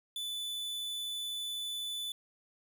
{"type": "tone", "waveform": "45% pulse", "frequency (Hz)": 3488, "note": "A7", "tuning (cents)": -16, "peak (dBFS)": -36, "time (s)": [0.16, 2.12], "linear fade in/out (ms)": 2, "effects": []}